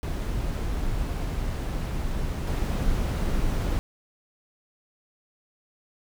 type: noise with level steps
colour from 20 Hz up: brown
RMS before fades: -28 / -25 dBFS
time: 0.03-3.79 s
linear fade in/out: 0 ms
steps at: 2.47 s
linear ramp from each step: 2 ms
effects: none